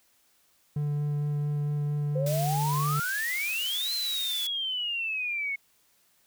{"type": "tone with vibrato", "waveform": "triangle", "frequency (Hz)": 146.83, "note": "D3", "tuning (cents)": 0, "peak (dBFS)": -24, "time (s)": [0.76, 3], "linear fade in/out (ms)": 5, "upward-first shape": "sine", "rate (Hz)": 4.4, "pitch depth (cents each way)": 8}
{"type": "exponential two-way sweep", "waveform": "sine", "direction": "up then down", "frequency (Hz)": [501, 4156, 2181], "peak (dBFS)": -28, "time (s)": [2.15, 5.56], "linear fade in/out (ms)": 10, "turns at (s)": 3.93}
{"type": "high-pass noise", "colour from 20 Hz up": "white", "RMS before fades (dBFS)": -37, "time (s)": [2.26, 4.47], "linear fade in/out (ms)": 5, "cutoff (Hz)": 2000, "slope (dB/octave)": 12}
{"effects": ["white hiss -66 dBFS RMS until 6.26 s"]}